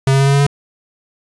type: tone with pitch steps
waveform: square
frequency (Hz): 134.8 / 136.21 / 137.63 / 139.07 / 140.52 / 141.99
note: C#3 / C#3 / C#3 / C#3 / C#3 / C#3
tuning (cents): -48 / -30 / -12 / +6 / +24 / +42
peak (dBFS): -10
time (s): 0.07-0.466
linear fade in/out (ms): 2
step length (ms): 66
effects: resampled to 24000 Hz + 8-bit